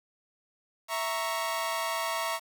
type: chord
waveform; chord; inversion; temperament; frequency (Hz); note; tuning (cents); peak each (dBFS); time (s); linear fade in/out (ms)
sawtooth; A# diminished; second; equal; 659.3 / 932.3 / 1108.7; E5 / A#5 / C#6; 0 / 0 / 0; -30; 0.88-2.4; 50
effects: 8-bit